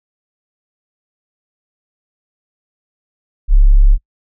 sine tone, 34.77 Hz, C#1, 6 cents sharp, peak -4 dBFS, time 3.48-3.98 s, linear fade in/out 50 ms, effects noise-tail reverb RT60 0.1 s tail -24 dB re dry

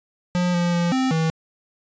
square tone with pitch steps, 178 / 174.1 / 172.7 / 260.8 / 161.2 Hz, F3 / F3 / F3 / C4 / E3, +33 / -5 / -19 / -5 / -38 cents, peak -19 dBFS, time 0.35-1.3 s, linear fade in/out 0 ms, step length 190 ms, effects resampled to 16000 Hz

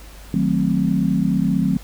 sine chord, D# diminished seventh, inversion none, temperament equal, 155.56 / 185 / 220 / 261.6 Hz, D#3 / F#3 / A3 / C4, 0 / 0 / 0 / 0 cents, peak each -23 / -19 / -22 / -22 dBFS, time 0.34-1.77 s, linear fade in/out 2 ms, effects added 50 Hz sine -38 dBFS peak until 1.83 s + pink hiss -44 dBFS RMS until 1.83 s

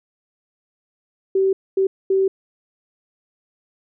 sine tone bursts at uneven times, 384.7 Hz, G4, 33 cents flat, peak -14 dBFS, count 3, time 1.35-1.53 / 1.77-1.87 / 2.1-2.28 s, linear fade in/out 5 ms, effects none

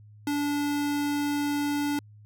square tone, 289.8 Hz, D4, 23 cents flat, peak -26 dBFS, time 0.27-1.99 s, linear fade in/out 2 ms, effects added 105 Hz sine -48 dBFS peak until 2.25 s

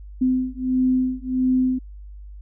sine beating tone pair, 255.6 / 257.1 Hz, C4 / C4, -40 / -30 cents, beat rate 1.5 Hz, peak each -21 dBFS, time 0.21-1.79 s, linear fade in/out 10 ms, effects added 50 Hz sine -36 dBFS peak until 2.41 s

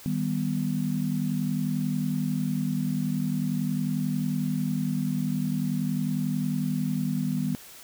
sine chord, Eb augmented, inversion none, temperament equal, 155.56 / 196 / 246.9 Hz, Eb3 / G3 / B3, 0 / 0 / 0 cents, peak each -29 dBFS, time 0.06-7.55 s, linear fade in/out 0 ms, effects white hiss -47 dBFS RMS until 7.83 s

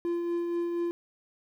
triangle tone with tremolo, 343.8 Hz, F4, 27 cents flat, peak -24 dBFS, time 0.05-0.91 s, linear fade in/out 0 ms, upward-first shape triangle, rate 4.2 Hz, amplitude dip 35%, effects 11-bit

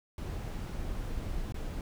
brown noise with dropouts, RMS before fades -36 dBFS, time 0.18-1.81 s, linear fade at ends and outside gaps 1 ms, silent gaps 1.523-1.543 s, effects none

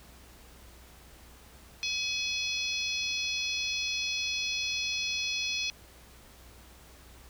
harmonic tone with a mistuned harmonic, 847 Hz, G#5, 34 cents sharp, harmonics 3 / 4 / 5 / 6 / 7, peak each -33 / -35 / -37 / -39 / -40 dBFS, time 1.83-5.7 s, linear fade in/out 0 ms, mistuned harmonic 7, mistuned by -25 cents, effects added 61 Hz sine -55 dBFS peak until 7.29 s + pink hiss -55 dBFS RMS until 7.29 s

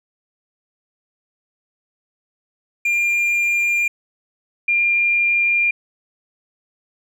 triangle / sine tone pair in turn, 2398 / 2398 Hz, D7 / D7, +36 / +36 cents, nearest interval unison, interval 0 cents, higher neither, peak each -14 dBFS, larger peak neither, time 2.85-3.88 / 4.68-5.71 s, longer neither, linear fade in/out 5 ms, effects none

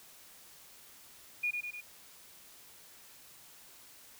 sine tone with echo, 2442 Hz, D#7, 33 cents flat, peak -29 dBFS, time 1.43-1.51 s, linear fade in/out 10 ms, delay 100 ms, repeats 3, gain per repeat -4 dB, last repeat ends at 1.81 s, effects white hiss -56 dBFS RMS until 4.19 s

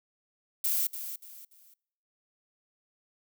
violet noise with echo, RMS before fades -28 dBFS, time 0.64-0.87 s, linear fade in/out 5 ms, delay 290 ms, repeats 3, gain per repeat -10 dB, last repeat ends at 1.74 s, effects noise-tail reverb RT60 0.8 s tail -26 dB re dry

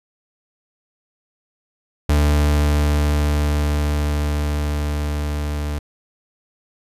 40% pulse tone with level ramp, 73.8 Hz, D2, 9 cents sharp, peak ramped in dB -12 to -21 dBFS, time 2.09-5.79 s, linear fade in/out 5 ms, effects resampled to 32000 Hz

